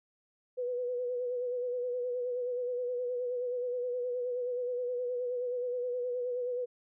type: tone with vibrato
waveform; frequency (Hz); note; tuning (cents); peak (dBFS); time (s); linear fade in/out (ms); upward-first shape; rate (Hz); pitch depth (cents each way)
sine; 493.9; B4; 0; -31; 0.57-6.66; 20; sine; 9.5; 38
effects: none